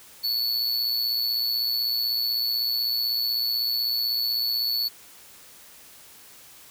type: tone with amplitude modulation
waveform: square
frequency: 4435 Hz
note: C#8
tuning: in tune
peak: -21 dBFS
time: 0.23-4.89 s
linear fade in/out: 20 ms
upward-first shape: sine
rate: 116 Hz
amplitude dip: 55%
effects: white hiss -49 dBFS RMS until 6.7 s